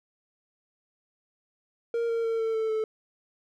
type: tone with pitch steps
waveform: triangle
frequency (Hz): 465.8 / 459.9 / 454.1 / 448.4 / 442.7 / 437.1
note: A#4 / A#4 / A#4 / A4 / A4 / A4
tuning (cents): -1 / -23 / -45 / +33 / +11 / -11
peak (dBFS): -23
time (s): 1.94-2.84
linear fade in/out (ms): 2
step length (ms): 150
effects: none